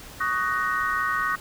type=chord; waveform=sine; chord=D# minor seventh; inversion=third; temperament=just; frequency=1120.1 / 1244.5 / 1493.4 / 1866.8 Hz; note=C#6 / D#6 / F#6 / A#6; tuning=+18 / 0 / +16 / +2 cents; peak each=-28 dBFS; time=0.2-1.36 s; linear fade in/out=10 ms; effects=pink hiss -43 dBFS RMS until 1.4 s